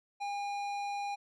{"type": "tone with tanh clipping", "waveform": "sine", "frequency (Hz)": 810, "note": "G#5", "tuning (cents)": -43, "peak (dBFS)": -36, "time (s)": [0.2, 1.16], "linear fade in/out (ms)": 20, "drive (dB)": 14, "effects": []}